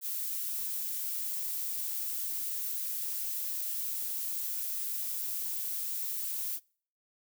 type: noise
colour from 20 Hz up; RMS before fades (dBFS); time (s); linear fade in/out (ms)
violet; -35; 0.01-6.6; 50
effects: noise-tail reverb RT60 0.5 s tail -26 dB re dry